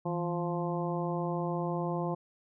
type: harmonic tone with a mistuned harmonic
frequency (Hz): 174.61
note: F3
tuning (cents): 0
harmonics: 1 / 2 / 3 / 4 / 5 / 6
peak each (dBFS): -33 / -36 / -38 / -39 / -40 / -41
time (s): 0.05-2.15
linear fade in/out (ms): 10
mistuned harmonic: 1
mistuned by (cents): -100
effects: none